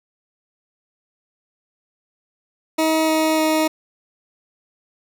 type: tone with pitch steps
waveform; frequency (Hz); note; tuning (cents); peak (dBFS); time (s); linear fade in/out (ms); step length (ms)
20% pulse; 317.7 / 315.7 / 313.7; D#4 / D#4 / D#4; +36 / +25 / +14; -11; 2.78-3.68; 10; 300
effects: none